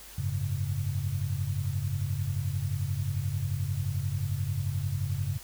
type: chord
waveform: sine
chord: F# suspended second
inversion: none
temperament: equal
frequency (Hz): 92.5 / 103.83 / 138.59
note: F#2 / G#2 / C#3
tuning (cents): 0 / 0 / 0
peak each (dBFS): -32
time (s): 0.18-5.38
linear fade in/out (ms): 5
effects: added 50 Hz sine -53 dBFS peak until 5.43 s + white hiss -48 dBFS RMS until 5.43 s